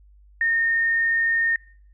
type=tone; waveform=sine; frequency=1833 Hz; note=A#6; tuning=30 cents flat; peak=-18 dBFS; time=0.41-1.56 s; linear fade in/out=2 ms; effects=noise-tail reverb RT60 0.6 s tail -24 dB re dry + added 50 Hz sine -49 dBFS peak until 1.93 s